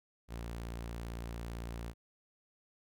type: tone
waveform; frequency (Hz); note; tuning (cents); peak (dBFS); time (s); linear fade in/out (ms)
sawtooth; 57.8; A#1; -14; -36; 0.28-1.94; 50
effects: none